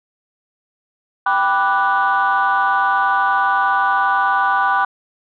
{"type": "chord", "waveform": "sine", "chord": "G major seventh", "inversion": "none", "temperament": "equal", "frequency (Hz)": [784, 987.8, 1174.7, 1480], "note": ["G5", "B5", "D6", "F#6"], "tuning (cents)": [0, 0, 0, 0], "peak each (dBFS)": -18, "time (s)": [1.26, 4.85], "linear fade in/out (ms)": 5, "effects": ["tanh soft clip ceiling -7 dBFS"]}